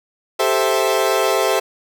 30% pulse chord, A minor seventh, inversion third, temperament equal, 392 / 440 / 523.3 / 659.3 Hz, G4 / A4 / C5 / E5, 0 / 0 / 0 / 0 cents, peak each -18 / -19 / -18 / -18 dBFS, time 0.39-1.6 s, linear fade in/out 10 ms, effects none

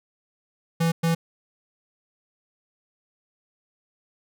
square tone bursts at uneven times, 165.9 Hz, E3, 11 cents sharp, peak -20 dBFS, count 2, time 0.8-0.92 / 1.03-1.15 s, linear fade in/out 10 ms, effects none

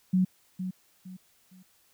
sine tone with echo, 185 Hz, F#3, in tune, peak -20 dBFS, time 0.13-0.25 s, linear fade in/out 10 ms, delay 460 ms, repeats 3, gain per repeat -10 dB, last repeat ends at 1.63 s, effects white hiss -65 dBFS RMS until 1.93 s

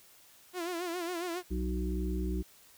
sawtooth tone with vibrato, 348.1 Hz, F4, 6 cents flat, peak -30 dBFS, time 0.53-1.43 s, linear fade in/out 50 ms, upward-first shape sine, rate 7.3 Hz, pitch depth 88 cents each way
harmonic tone, 61.74 Hz, B1, in tune, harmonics 1 / 3 / 5 / 6, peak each -32 / -37 / -39 / -40 dBFS, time 1.5-2.43 s, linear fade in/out 20 ms
effects white hiss -59 dBFS RMS until 2.77 s

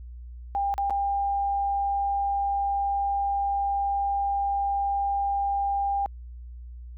sine tone with dropouts, 799 Hz, G5, 33 cents sharp, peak -23 dBFS, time 0.55-6.06 s, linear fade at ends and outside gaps 0 ms, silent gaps 0.74-0.78 / 0.898-0.906 s, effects added 60 Hz sine -38 dBFS peak until 6.97 s

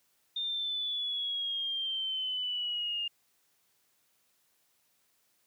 sine exponential sweep, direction down, 3633 to 2816 Hz, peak -31 dBFS, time 0.36-3.08 s, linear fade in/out 5 ms, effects white hiss -72 dBFS RMS until 5.46 s + high-pass 80 Hz 12 dB/octave

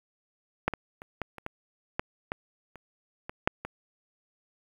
clicks, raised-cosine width 0.5 ms, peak -9 / -17 / -27 / -16 / -27 / -19 / -12 / -15 / -30 / -21 / -6 / -20 dBFS, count 12, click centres 0.68 / 0.737 / 1.019 / 1.217 / 1.383 / 1.464 / 1.995 / 2.319 / 2.757 / 3.295 / 3.475 / 3.65 s, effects 8-bit

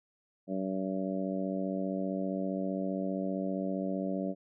harmonic tone, 95.2 Hz, F#2, 50 cents sharp, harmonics 2 / 3 / 4 / 5 / 6 / 7, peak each -34 / -36 / -42 / -44 / -38 / -42 dBFS, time 0.47-4.35 s, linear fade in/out 50 ms, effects none

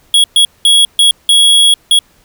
square tone bursts at uneven times, 3330 Hz, G#7, 4 cents sharp, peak -5 dBFS, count 6, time 0.14-0.24 / 0.36-0.45 / 0.65-0.85 / 0.99-1.11 / 1.29-1.74 / 1.91-1.99 s, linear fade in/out 2 ms, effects pink hiss -50 dBFS RMS until 2.24 s

